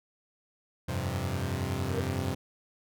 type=chord; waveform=sawtooth; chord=F suspended second; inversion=none; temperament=equal; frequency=87.31 / 98 / 130.81 Hz; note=F2 / G2 / C3; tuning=0 / 0 / 0 cents; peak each=-30 dBFS; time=0.88-2.35 s; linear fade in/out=10 ms
type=tone with exponential growth; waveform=sine; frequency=466.2 Hz; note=A#4; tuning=in tune; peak=-27 dBFS; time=1.78-2 s; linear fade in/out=2 ms; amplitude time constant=47 ms
effects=none